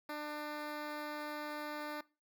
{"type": "tone with notch filter", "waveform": "10% pulse", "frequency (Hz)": 298.9, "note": "D4", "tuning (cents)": 31, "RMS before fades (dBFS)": -42, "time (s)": [0.09, 2.01], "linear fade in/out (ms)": 5, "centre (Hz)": 8200, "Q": 0.75, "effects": ["noise-tail reverb RT60 0.3 s tail -21 dB re dry"]}